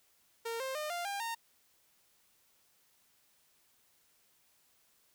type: tone with pitch steps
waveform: sawtooth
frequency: 460 / 528.4 / 607 / 697.2 / 800.9 / 920 Hz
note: A#4 / C5 / D#5 / F5 / G5 / A#5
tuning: -23 / +17 / -43 / -3 / +37 / -23 cents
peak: -32 dBFS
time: 0.45-1.35 s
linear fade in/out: 10 ms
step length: 150 ms
effects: white hiss -70 dBFS RMS until 5.14 s